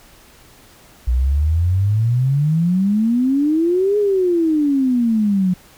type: exponential two-way sweep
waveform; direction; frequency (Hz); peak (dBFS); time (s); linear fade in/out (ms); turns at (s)
sine; up then down; 59 to 420.6 to 178.6; -13; 1.07-5.54; 10; 3.98
effects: pink hiss -47 dBFS RMS until 5.77 s